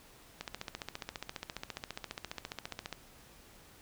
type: click train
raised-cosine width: 0.2 ms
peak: -21 dBFS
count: 38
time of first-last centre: 0.41-2.927 s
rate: 14.7 Hz
effects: pink hiss -58 dBFS RMS until 3.81 s